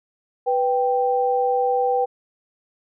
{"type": "tone pair together", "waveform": "sine", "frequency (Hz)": [493.9, 784], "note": ["B4", "G5"], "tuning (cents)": [0, 0], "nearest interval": "minor sixth", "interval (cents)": 800, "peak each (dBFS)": -20, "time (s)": [0.46, 2.06], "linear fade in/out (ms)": 20, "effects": []}